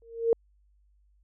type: tone with exponential growth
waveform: sine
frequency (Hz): 460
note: A#4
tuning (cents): -23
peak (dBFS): -16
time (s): 0.02-0.33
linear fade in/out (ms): 1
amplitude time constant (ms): 67
effects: added 50 Hz sine -61 dBFS peak until 1.23 s